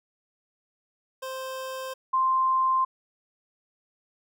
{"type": "tone pair in turn", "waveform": ["25% pulse", "sine"], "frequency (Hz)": [523.3, 1046.6], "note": ["C5", "C6"], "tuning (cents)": [0, 0], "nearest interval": "octave", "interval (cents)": 1200, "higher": "second", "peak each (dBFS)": [-29, -20], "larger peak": "second", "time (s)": [[1.22, 1.94], [2.13, 2.85]], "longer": "neither", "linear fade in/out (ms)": 10, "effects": []}